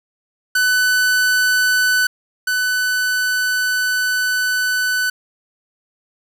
45% pulse tone pair in turn, 1500 / 1500 Hz, F#6 / F#6, +23 / +23 cents, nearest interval unison, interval 0 cents, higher neither, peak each -13 / -16 dBFS, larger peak first, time 0.55-2.07 / 2.47-5.1 s, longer second, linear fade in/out 5 ms, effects none

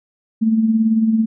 sine tone with tremolo, 222.2 Hz, A3, 17 cents sharp, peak -10 dBFS, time 0.41-1.26 s, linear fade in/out 20 ms, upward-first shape sine, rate 18 Hz, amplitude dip 50%, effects none

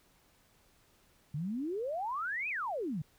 sine exponential two-way sweep, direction up then down, 138.5 to 2601 to 138.5 Hz, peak -33 dBFS, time 1.34-3.02 s, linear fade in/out 5 ms, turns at 2.49 s, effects pink hiss -67 dBFS RMS until 3.18 s

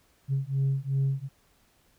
sine beating tone pair, 134.9 / 137.6 Hz, C#3 / C#3, -47 / -12 cents, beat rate 2.7 Hz, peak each -26 dBFS, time 0.28-1.29 s, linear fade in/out 50 ms, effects tanh soft clip ceiling -20 dBFS + pink hiss -65 dBFS RMS until 1.98 s

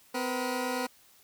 15% pulse tone pair together, 254.3 / 480 Hz, C4 / B4, -49 / -49 cents, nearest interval major seventh, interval 1100 cents, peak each -25 / -28 dBFS, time 0.14-0.87 s, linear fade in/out 10 ms, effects white hiss -60 dBFS RMS until 1.23 s

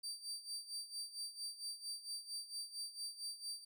30% pulse tone with tremolo, 4658 Hz, D8, 15 cents flat, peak -38 dBFS, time 0.03-3.65 s, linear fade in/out 10 ms, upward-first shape sine, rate 4.4 Hz, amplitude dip 80%, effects none

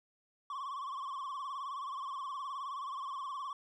triangle tone with vibrato, 1094 Hz, C#6, 23 cents flat, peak -36 dBFS, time 0.5-3.53 s, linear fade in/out 2 ms, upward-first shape sine, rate 19 Hz, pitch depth 100 cents each way, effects resampled to 22050 Hz

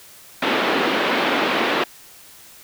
pink band-pass noise, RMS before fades -20 dBFS, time 0.42-1.84 s, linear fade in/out 5 ms, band 250 to 3500 Hz, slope 24 dB/octave, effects white hiss -45 dBFS RMS until 2.63 s

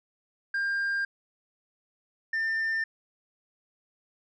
sine tone pair in turn, 1600 / 1795.9 Hz, G6 / A6, +35 / +35 cents, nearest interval major second, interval 200 cents, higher second, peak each -23 dBFS, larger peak neither, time 0.54-1.05 / 2.33-2.84 s, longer neither, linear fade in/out 5 ms, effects tanh soft clip ceiling -25 dBFS

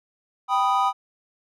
triangle chord, G augmented, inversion none, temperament equal, 784 / 987.8 / 1244.5 Hz, G5 / B5 / D#6, 0 / 0 / 0 cents, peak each -21 dBFS, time 0.48-0.93 s, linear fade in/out 50 ms, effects none

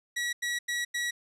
sawtooth tone bursts, 1925 Hz, B6, 45 cents flat, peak -25 dBFS, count 4, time 0.16-1.11 s, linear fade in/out 10 ms, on 170 ms, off 90 ms, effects low-pass 10000 Hz 12 dB/octave

